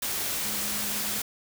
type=tone in noise; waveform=sine; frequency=207.7 Hz; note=G#3; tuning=in tune; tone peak=-41 dBFS; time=0.45-1.19 s; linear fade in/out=5 ms; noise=white; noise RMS=-30 dBFS; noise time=0.02-1.22 s; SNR=-14 dB; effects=none